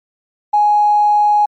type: tone with tanh clipping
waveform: triangle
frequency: 834 Hz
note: G#5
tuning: 7 cents sharp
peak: -8 dBFS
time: 0.53-1.46 s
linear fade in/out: 10 ms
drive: 2 dB
effects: MP3 48 kbps